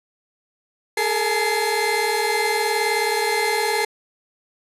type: tone cluster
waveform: 30% pulse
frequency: 415.8 / 454.8 / 851 / 2081 Hz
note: G#4 / A#4 / G#5 / C7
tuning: +2 / -43 / +42 / -10 cents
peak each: -22 dBFS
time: 0.97-3.85 s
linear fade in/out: 5 ms
effects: resampled to 32000 Hz